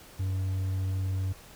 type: tone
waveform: triangle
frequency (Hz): 94.7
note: F#2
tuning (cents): +41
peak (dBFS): -25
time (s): 0.19-1.33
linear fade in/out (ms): 10
effects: pink hiss -51 dBFS RMS until 1.55 s